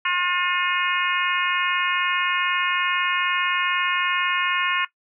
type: harmonic tone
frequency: 357.6 Hz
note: F4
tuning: 41 cents sharp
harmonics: 3 / 4 / 5 / 6 / 7 / 8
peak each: -25 / -26 / -27 / -28 / -28 / -29 dBFS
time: 0.05-4.85 s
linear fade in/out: 5 ms
effects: noise-tail reverb RT60 0.1 s tail -17 dB re dry